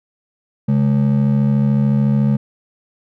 triangle ring-modulated tone, 173.1 Hz, F3, 15 cents flat, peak -7 dBFS, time 0.68-2.37 s, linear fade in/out 10 ms, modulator 36.9 Hz, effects none

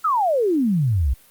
sine exponential sweep, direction down, 1356 to 58.6 Hz, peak -16 dBFS, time 0.04-1.14 s, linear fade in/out 10 ms, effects white hiss -52 dBFS RMS until 1.3 s + Opus 48 kbps

